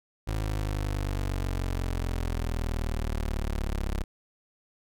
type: exponential sweep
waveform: 25% pulse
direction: down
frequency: 54 to 34.04 Hz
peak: -24 dBFS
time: 0.27-4.04 s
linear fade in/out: 10 ms
effects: none